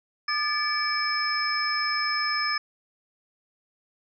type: tone cluster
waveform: sine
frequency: 1207 / 1735 / 2298 / 5200 Hz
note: D6 / A6 / D7 / E8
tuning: +47 / -25 / -38 / -24 cents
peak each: -29 / -29 / -32 / -28 dBFS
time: 0.28-2.58 s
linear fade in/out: 5 ms
effects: none